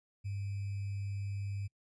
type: tone with sample-and-hold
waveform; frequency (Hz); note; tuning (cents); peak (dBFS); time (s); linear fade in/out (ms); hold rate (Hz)
sine; 99.7; G2; +30; -35; 0.24-1.68; 20; 2450
effects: noise-tail reverb RT60 0.1 s tail -26 dB re dry + resampled to 22050 Hz